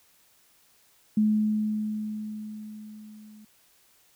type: tone with level ramp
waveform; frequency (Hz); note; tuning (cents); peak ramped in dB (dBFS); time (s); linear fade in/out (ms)
sine; 213.7; G#3; +50; -18 to -47; 1.17-3.45; 5
effects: white hiss -62 dBFS RMS until 4.15 s